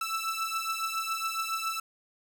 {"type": "beating tone pair", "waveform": "sawtooth", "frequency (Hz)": [1318.5, 1325.7], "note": ["E6", "E6"], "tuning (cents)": [0, 9], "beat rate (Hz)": 7.2, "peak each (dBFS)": [-29, -30], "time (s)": [0.01, 1.8], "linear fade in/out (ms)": 5, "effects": ["9-bit"]}